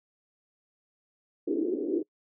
white band-pass noise, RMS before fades -29 dBFS, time 1.47-2.03 s, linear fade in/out 10 ms, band 290 to 400 Hz, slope 48 dB/octave, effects noise-tail reverb RT60 0.1 s tail -26 dB re dry

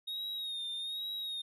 triangle tone with vibrato, 3729 Hz, A#7, in tune, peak -35 dBFS, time 0.07-1.42 s, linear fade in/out 10 ms, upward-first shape sine, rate 1.2 Hz, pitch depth 56 cents each way, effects none

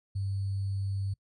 sine tone with sample-and-hold, 98 Hz, G2, in tune, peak -29 dBFS, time 0.15-1.14 s, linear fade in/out 10 ms, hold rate 4410 Hz, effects noise-tail reverb RT60 0.1 s tail -25 dB re dry + resampled to 24000 Hz

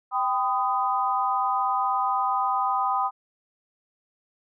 sine chord, G augmented, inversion none, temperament equal with one note detuned, 784 / 1007.9 / 1244.5 Hz, G5 / B5 / D#6, 0 / +35 / 0 cents, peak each -26 dBFS, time 0.11-3.11 s, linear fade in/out 50 ms, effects none

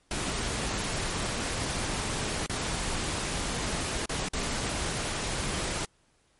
pink noise with dropouts, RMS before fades -31 dBFS, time 0.11-5.85 s, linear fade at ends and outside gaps 1 ms, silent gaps 2.462-2.496 / 4.057-4.094 / 4.285-4.334 s, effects pink hiss -67 dBFS RMS until 6.39 s + MP3 48 kbps

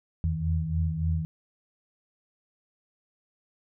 sine tone cluster, 81.4 / 84.9 / 159.5 Hz, E2 / F2 / D#3, -21 / -48 / +43 cents, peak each -29 dBFS, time 0.24-1.25 s, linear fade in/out 0 ms, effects none

